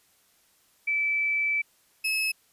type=tone pair in turn; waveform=sine / 35% pulse; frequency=2314 / 2586 Hz; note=D7 / E7; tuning=-26 / -34 cents; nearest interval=major second; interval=192 cents; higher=second; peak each=-23 dBFS; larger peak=neither; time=0.87-1.62 / 2.04-2.32 s; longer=first; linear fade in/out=10 ms; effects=white hiss -64 dBFS RMS until 2.52 s + resampled to 32000 Hz